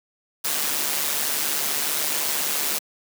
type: noise with amplitude modulation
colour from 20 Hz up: white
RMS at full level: -22 dBFS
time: 0.44-2.79 s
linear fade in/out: 10 ms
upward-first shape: sine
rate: 147 Hz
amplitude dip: 55%
effects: high-pass 200 Hz 12 dB/octave

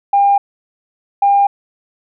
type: tone pair in turn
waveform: sine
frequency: 802 / 802 Hz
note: G5 / G5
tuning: +39 / +39 cents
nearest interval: unison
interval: 0 cents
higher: neither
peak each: -7 dBFS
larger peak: neither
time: 0.13-0.38 / 1.22-1.47 s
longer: neither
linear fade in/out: 5 ms
effects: tanh soft clip ceiling -3 dBFS

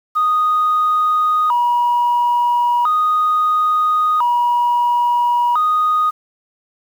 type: tone with vibrato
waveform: sine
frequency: 1093 Hz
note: C#6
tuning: 25 cents flat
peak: -11 dBFS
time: 0.15-6.11 s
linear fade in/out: 20 ms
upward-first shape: square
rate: 0.37 Hz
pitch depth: 220 cents each way
effects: tanh soft clip ceiling -9 dBFS + 7-bit

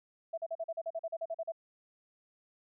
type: tone bursts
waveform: sine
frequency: 659.3 Hz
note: E5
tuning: in tune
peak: -33 dBFS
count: 14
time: 0.33-1.521 s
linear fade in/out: 10 ms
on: 47 ms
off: 41 ms
effects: none

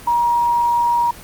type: tone with quantisation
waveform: sine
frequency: 950 Hz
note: A#5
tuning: 33 cents sharp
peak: -13 dBFS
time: 0.07-1.11 s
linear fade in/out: 5 ms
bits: 7
effects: pink hiss -38 dBFS RMS until 1.23 s + Opus 24 kbps

